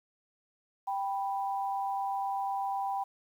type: tone pair together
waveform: sine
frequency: 786 / 986 Hz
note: G5 / B5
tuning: +4 / -3 cents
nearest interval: major third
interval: 393 cents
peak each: -31 / -36 dBFS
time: 0.87-3.04 s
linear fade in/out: 10 ms
effects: 10-bit